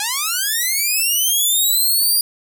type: linear sweep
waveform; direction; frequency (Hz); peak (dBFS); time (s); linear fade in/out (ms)
5% pulse; up; 803 to 4837; -7; 0-2.21; 2
effects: none